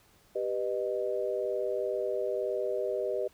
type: chord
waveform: sine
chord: G augmented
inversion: none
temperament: equal with one note detuned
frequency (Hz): 392 / 493.9 / 615.1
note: G4 / B4 / D#5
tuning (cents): 0 / 0 / -20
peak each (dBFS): -33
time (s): 0.35-3.28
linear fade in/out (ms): 10
effects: pink hiss -63 dBFS RMS until 3.33 s